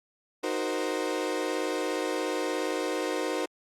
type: chord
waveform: 35% pulse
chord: C half-diminished seventh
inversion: first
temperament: equal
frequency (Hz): 311.1 / 370 / 466.2 / 523.3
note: Eb4 / Gb4 / Bb4 / C5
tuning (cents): 0 / 0 / 0 / 0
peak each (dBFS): -32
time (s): 0.43-3.46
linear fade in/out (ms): 10
effects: low-pass 10000 Hz 12 dB/octave + Opus 48 kbps